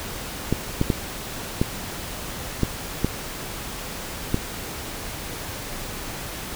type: clicks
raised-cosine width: 3 ms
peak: -6 dBFS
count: 7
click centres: 0.526 / 0.814 / 0.902 / 1.615 / 2.633 / 3.046 / 4.344 s
effects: pink hiss -33 dBFS RMS until 6.55 s